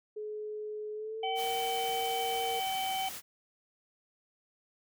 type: tone with pitch glide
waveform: sine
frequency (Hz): 424.9 to 463.4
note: G#4 to A#4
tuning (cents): +40 to -10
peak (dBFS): -36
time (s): 0.16-2.6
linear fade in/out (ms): 10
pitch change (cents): +150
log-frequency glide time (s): 0.94-1.44
type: harmonic tone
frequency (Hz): 765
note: G5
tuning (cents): -42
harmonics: 1 / 3 / 4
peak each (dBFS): -32 / -42 / -38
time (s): 1.23-3.09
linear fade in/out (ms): 5
type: noise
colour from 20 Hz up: white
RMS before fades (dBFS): -42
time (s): 1.35-3.22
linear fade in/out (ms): 50
effects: none